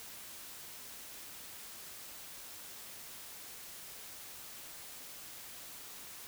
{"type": "silence", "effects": ["white hiss -49 dBFS RMS until 6.27 s"]}